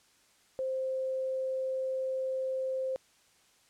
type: tone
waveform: sine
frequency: 524 Hz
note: C5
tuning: 2 cents sharp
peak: -30 dBFS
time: 0.59-2.96 s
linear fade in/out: 0 ms
effects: white hiss -65 dBFS RMS until 3.69 s + low-pass 9000 Hz 12 dB/octave